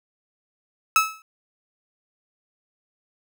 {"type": "tone with exponential decay", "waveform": "30% pulse", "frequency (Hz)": 1299, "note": "E6", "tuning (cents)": -26, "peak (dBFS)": -9, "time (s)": [0.96, 1.22], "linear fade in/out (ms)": 1, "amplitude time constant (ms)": 55, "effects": []}